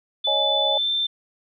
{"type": "tone with pitch glide", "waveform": "sine", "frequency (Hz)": [3499, 3562], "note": ["A7", "A7"], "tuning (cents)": [-10, 21], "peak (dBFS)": -20, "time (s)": [0.24, 1.07], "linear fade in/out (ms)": 10, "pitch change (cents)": 31, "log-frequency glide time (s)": [0.68, 0.9]}
{"type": "chord", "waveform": "sine", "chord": "C# suspended second", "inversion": "none", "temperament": "equal", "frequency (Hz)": [554.4, 622.3, 830.6], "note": ["C#5", "D#5", "G#5"], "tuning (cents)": [0, 0, 0], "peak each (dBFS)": -26, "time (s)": [0.27, 0.78], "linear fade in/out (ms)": 5}
{"effects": []}